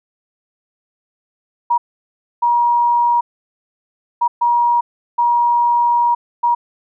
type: tone bursts at uneven times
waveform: sine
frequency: 953 Hz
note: A#5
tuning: 38 cents sharp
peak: -11 dBFS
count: 6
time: 1.7-1.78 / 2.42-3.21 / 4.21-4.28 / 4.41-4.81 / 5.18-6.15 / 6.43-6.55 s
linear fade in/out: 10 ms
effects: none